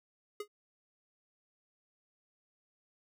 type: tone with exponential decay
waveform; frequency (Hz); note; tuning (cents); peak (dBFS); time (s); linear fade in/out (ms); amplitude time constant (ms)
square; 415.3; G#4; 0; -35; 0.4-0.48; 5; 16
effects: none